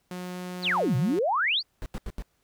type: tone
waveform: sawtooth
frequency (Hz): 180.6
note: F#3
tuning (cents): -42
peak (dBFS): -30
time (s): 0.11-1.19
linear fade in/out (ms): 2
type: exponential two-way sweep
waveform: sine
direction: down then up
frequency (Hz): 4978 to 116.54 to 4978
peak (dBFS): -22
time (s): 0.62-1.63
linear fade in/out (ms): 50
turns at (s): 0.96
type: noise bursts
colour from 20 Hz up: brown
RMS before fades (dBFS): -33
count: 4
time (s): 1.82-2.223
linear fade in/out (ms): 0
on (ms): 40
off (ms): 81
effects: pink hiss -71 dBFS RMS until 2.43 s